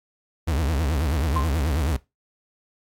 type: tone with vibrato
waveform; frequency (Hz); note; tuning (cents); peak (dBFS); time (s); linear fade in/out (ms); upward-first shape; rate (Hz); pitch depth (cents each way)
40% pulse; 74.4; D2; +23; -20; 0.47-1.97; 10; triangle; 9.3; 260
type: tone with exponential decay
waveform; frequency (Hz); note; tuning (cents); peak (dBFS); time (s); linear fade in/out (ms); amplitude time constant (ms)
sine; 1046.5; C6; 0; -20; 1.36-1.58; 2; 47
effects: noise-tail reverb RT60 0.2 s tail -19 dB re dry + AAC 64 kbps